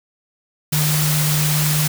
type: tone in noise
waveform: sine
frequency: 151.3 Hz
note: D#3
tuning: 48 cents flat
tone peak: -17 dBFS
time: 0.72-1.88 s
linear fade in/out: 10 ms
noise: white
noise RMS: -21 dBFS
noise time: 0.72-1.88 s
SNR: +1 dB
effects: none